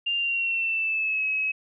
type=tone with pitch glide; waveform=sine; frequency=2794 to 2562 Hz; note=F7 to E7; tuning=0 to -50 cents; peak=-23 dBFS; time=0.06-1.52 s; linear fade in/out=10 ms; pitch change=-150 cents; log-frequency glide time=0.17-1.25 s; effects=none